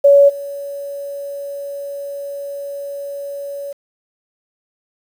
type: tone with level steps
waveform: sine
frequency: 564 Hz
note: C#5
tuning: 30 cents sharp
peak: -5 / -24 dBFS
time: 0.04-3.73 s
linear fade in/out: 10 ms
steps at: 0.28 s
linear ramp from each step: 20 ms
effects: 7-bit